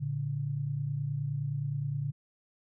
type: tone pair together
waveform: sine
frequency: 113.9 / 143.51 Hz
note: A#2 / D3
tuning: -40 / -40 cents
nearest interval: major third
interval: 400 cents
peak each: -36 / -31 dBFS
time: 0-2.12 s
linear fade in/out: 20 ms
effects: none